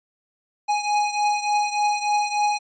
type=beating tone pair; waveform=square; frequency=830.6 / 834 Hz; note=G#5 / G#5; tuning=0 / +7 cents; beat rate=3.4 Hz; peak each=-22 / -26 dBFS; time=0.68-2.59 s; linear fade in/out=20 ms; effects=resampled to 16000 Hz